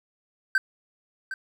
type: tone with echo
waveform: triangle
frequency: 1553 Hz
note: G6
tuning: 17 cents flat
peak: -16 dBFS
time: 0.55-0.58 s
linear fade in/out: 2 ms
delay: 760 ms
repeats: 1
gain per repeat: -12 dB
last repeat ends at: 1.34 s
effects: none